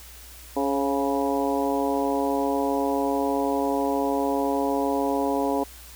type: harmonic tone with a mistuned harmonic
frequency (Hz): 139.5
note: C#3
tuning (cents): +11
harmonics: 2 / 3 / 4 / 5 / 6 / 7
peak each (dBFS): -26 / -28 / -29 / -30 / -31 / -31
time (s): 0.56-5.64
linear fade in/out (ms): 10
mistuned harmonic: 4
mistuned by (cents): -38
effects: added 60 Hz sine -46 dBFS peak until 5.95 s + white hiss -46 dBFS RMS until 5.95 s